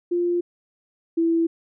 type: tone pair in turn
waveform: sine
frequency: 349.2 / 331.6 Hz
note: F4 / E4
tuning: 0 / +10 cents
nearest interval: minor second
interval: 90 cents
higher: first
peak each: -19 / -17 dBFS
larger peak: second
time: 0.11-0.41 / 1.17-1.47 s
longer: neither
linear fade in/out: 10 ms
effects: none